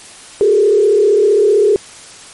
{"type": "tone with frequency modulation", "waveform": "sine", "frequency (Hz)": 415.3, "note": "G#4", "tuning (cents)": 0, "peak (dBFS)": -7, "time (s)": [0.41, 1.76], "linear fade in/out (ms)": 0, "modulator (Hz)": 35.4, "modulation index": 1, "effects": ["white hiss -36 dBFS RMS until 2.33 s", "MP3 48 kbps"]}